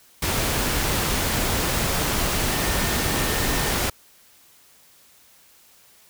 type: tone in noise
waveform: sine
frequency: 1812 Hz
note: A#6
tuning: 50 cents flat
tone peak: -34 dBFS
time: 2.5-3.72 s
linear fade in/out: 5 ms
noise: pink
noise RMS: -23 dBFS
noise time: 0.22-3.9 s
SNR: -14 dB
effects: white hiss -54 dBFS RMS until 6.09 s